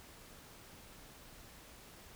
silence, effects pink hiss -56 dBFS RMS until 2.15 s

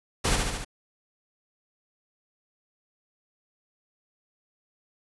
pink noise with echo, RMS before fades -24 dBFS, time 0.24-0.36 s, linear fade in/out 10 ms, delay 72 ms, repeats 4, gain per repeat -3 dB, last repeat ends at 0.648 s, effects resampled to 24000 Hz

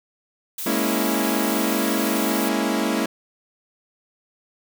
blue noise, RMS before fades -30 dBFS, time 0.58-2.49 s, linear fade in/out 5 ms
sawtooth chord, A# half-diminished seventh, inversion third, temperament equal, 207.7 / 233.1 / 277.2 / 329.6 Hz, G#3 / A#3 / C#4 / E4, 0 / 0 / 0 / 0 cents, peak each -22 dBFS, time 0.66-3.06 s, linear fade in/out 5 ms
effects none

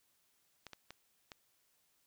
clicks, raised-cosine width 0.2 ms, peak -30 dBFS, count 4, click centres 0.667 / 0.733 / 0.906 / 1.318 s, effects white hiss -75 dBFS RMS until 2.06 s

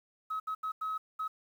sine tone bursts at uneven times, 1280 Hz, D#6, 49 cents sharp, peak -31 dBFS, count 5, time 0.3-0.4 / 0.47-0.55 / 0.63-0.72 / 0.81-0.98 / 1.19-1.28 s, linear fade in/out 10 ms, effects tanh soft clip ceiling -28 dBFS + 10-bit

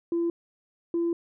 sine tone pair in turn, 339.2 / 339.2 Hz, E4 / E4, +50 / +50 cents, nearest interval unison, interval 0 cents, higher neither, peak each -22 dBFS, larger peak neither, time 0.12-0.3 / 0.94-1.13 s, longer second, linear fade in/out 2 ms, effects tanh soft clip ceiling -20 dBFS

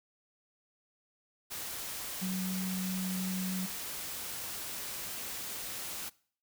sine tone in noise, 186.4 Hz, F#3, 13 cents sharp, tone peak -32 dBFS, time 2.21-3.67 s, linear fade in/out 20 ms, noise white, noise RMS -40 dBFS, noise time 1.5-6.1 s, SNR +5 dB, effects noise-tail reverb RT60 0.5 s tail -22 dB re dry

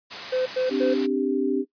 white high-pass noise, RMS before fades -33 dBFS, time 0.1-1.07 s, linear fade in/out 20 ms, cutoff 170 Hz, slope 12 dB/octave
triangle tone bursts, 512 Hz, C5, 38 cents flat, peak -19 dBFS, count 3, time 0.32-0.94 s, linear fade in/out 10 ms, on 140 ms, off 100 ms
sine chord, C suspended second, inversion none, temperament just, 261.6 / 294.3 / 392.4 Hz, C4 / D4 / G4, 0 / +4 / +2 cents, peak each -25 dBFS, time 0.69-1.65 s, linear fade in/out 50 ms
effects noise-tail reverb RT60 0.1 s tail -17 dB re dry + resampled to 11025 Hz

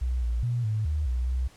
sine tone with pitch steps, 62.3 / 58.6 / 120.4 / 108 / 75.4 / 61.8 / 63.6 Hz, B1 / A#1 / B2 / A2 / D2 / B1 / C2, +16 / +10 / -44 / -32 / +46 / +2 / -48 cents, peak -24 dBFS, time 0.01-1.48 s, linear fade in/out 10 ms, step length 210 ms, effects pink hiss -55 dBFS RMS until 1.56 s + low-pass 10000 Hz 12 dB/octave

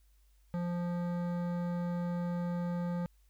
triangle tone with hard clipping, 174.61 Hz, F3, in tune, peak -34 dBFS, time 0.54-3.06 s, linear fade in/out 0 ms, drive 18 dB, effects added 50 Hz sine -62 dBFS peak until 3.29 s + white hiss -75 dBFS RMS until 3.29 s

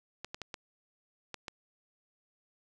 clicks, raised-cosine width 0.2 ms, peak -22 dBFS, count 6, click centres 0.246 / 0.345 / 0.417 / 0.542 / 1.343 / 1.482 s, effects none

